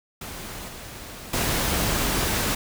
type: noise with level steps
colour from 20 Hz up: pink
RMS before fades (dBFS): -36 / -39 / -24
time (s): 0.21-2.55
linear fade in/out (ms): 5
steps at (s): 0.68 / 1.33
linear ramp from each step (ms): 5
effects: none